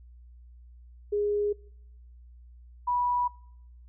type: tone pair in turn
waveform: sine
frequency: 412.9 / 978.4 Hz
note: G#4 / B5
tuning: -10 / -16 cents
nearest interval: octave + minor third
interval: 1494 cents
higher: second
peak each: -24 dBFS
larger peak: neither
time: 1.12-1.53 / 2.87-3.28 s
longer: neither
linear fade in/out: 10 ms
effects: noise-tail reverb RT60 0.8 s tail -24 dB re dry + added 60 Hz sine -48 dBFS peak until 3.88 s